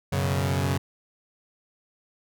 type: chord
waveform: sawtooth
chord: F# suspended fourth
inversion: none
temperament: equal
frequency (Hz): 92.5 / 123.47 / 138.59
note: F#2 / B2 / C#3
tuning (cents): 0 / 0 / 0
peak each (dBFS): -22 / -28 / -22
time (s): 0.12-0.78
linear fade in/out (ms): 10
effects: none